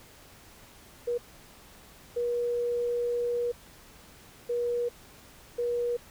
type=tone bursts at uneven times; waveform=sine; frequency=480.1 Hz; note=B4; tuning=49 cents flat; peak=-26 dBFS; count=4; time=1.07-1.18 / 2.16-3.52 / 4.49-4.89 / 5.58-5.97 s; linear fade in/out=10 ms; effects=pink hiss -53 dBFS RMS until 6.1 s